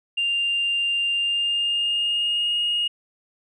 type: tone with pitch glide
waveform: sine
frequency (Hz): 2794 to 2863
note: F7 to F7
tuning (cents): 0 to +42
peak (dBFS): -19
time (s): 0.17-2.88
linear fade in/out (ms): 10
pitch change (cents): +42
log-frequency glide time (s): 1.13-2.59
effects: tanh soft clip ceiling -16 dBFS